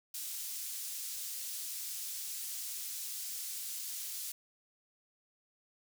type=high-pass noise; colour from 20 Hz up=pink; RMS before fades=-41 dBFS; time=0.14-4.32 s; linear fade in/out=5 ms; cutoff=6000 Hz; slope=12 dB/octave; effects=none